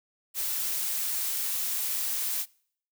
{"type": "noise", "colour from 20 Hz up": "blue", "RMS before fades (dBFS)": -30, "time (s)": [0.34, 2.46], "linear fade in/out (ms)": 50, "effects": ["noise-tail reverb RT60 0.6 s tail -25 dB re dry"]}